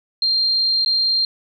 sine tone with dropouts, 4186 Hz, C8, in tune, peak -15 dBFS, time 0.22-1.25 s, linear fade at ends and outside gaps 2 ms, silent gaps 0.848-0.86 s, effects none

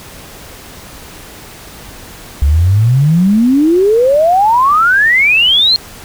sine exponential sweep, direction up, 67.1 to 4294 Hz, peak -6 dBFS, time 2.42-5.76 s, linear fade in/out 0 ms, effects pink hiss -33 dBFS RMS until 6.04 s

